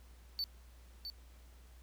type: tone with echo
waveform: triangle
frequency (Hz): 4508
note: C#8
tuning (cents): +28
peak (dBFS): -33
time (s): 0.39-0.44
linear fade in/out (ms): 0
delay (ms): 660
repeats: 1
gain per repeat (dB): -7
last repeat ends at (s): 1.1
effects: added 60 Hz sine -55 dBFS peak until 1.82 s + pink hiss -66 dBFS RMS until 1.82 s